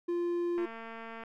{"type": "tone", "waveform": "triangle", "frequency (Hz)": 347.1, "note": "F4", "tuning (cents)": -11, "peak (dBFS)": -27, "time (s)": [0.08, 0.66], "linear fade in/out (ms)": 10}
{"type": "click train", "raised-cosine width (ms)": 0.5, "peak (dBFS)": -30, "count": 150, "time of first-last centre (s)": [0.58, 1.236], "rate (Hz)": 227}
{"effects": []}